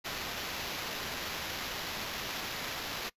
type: noise with sample-and-hold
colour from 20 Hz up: white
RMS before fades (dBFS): -38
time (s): 0.04-3.1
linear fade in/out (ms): 20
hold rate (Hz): 8820
effects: noise-tail reverb RT60 0.1 s tail -22 dB re dry + resampled to 32000 Hz